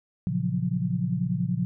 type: chord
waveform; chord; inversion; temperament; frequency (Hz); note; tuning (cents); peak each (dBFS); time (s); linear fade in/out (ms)
sine; Gb major seventh; first; equal; 116.54 / 138.59 / 174.61 / 185; Bb2 / Db3 / F3 / Gb3; 0 / 0 / 0 / 0; -31 / -30 / -27 / -31; 0.27-1.65; 0
effects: none